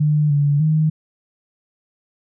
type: tone with pitch steps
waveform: sine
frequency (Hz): 150.2 / 144.2 / 155.8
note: D3 / D3 / D#3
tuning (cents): +39 / -31 / +3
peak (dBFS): -13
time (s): 0-0.9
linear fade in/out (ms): 10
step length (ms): 300
effects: none

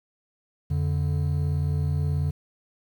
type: tone pair together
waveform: triangle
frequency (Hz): 86.22 / 144.8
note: F2 / D3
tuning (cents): -22 / -24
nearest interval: major sixth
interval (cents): 898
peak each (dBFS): -23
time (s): 0.7-2.31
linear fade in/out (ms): 10
effects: 9-bit

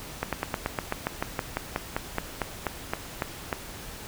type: slowing click train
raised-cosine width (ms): 0.5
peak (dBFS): -11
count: 19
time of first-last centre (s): 0.23-3.528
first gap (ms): 97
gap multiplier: 1.07
effects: pink hiss -41 dBFS RMS until 4.07 s

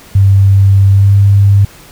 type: tone with pitch glide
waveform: sine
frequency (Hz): 98 to 100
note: G2 to G2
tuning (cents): 0 to +35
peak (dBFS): -3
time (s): 0.15-1.65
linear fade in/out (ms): 5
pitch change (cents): +35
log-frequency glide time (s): 0.91-1.15
effects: pink hiss -37 dBFS RMS until 1.91 s

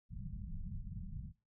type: low-pass noise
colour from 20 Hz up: pink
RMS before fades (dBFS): -44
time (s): 0.09-1.33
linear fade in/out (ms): 50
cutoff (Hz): 210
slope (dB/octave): 96
effects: noise-tail reverb RT60 0.3 s tail -20 dB re dry

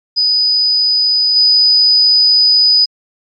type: tone with level steps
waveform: sine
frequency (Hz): 4978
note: D#8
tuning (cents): 0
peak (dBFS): -9 / -6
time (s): 0.16-2.86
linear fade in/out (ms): 20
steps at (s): 1.35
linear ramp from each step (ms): 20
effects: MP3 48 kbps

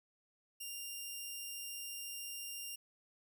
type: tone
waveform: 10% pulse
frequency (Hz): 2794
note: F7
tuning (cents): 0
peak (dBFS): -34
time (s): 0.6-2.76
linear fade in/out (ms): 10
effects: none

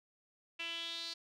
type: tone with band-pass filter sweep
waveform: sawtooth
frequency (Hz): 334.5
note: E4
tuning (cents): +25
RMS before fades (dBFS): -42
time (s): 0.59-1.14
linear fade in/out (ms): 10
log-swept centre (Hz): 2700 to 4400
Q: 6
effects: none

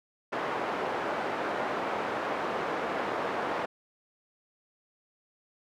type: band-pass noise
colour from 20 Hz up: pink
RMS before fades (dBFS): -32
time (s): 0.32-3.66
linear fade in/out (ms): 10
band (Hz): 420 to 1400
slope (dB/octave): 12
effects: none

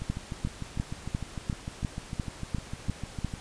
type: two click trains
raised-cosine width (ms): 5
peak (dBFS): -16 / -22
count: 10 / 23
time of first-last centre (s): 0.1-3.247 / 0.02-3.338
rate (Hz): 2.86 / 6.63
effects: pink hiss -46 dBFS RMS until 3.4 s + resampled to 22050 Hz

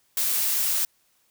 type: noise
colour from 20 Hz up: blue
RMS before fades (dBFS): -24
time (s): 0.17-0.85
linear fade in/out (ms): 2
effects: white hiss -66 dBFS RMS until 1.3 s

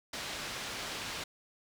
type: low-pass noise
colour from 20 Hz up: white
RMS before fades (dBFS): -40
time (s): 0.13-1.24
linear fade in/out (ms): 5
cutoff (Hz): 4500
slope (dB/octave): 12
effects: none

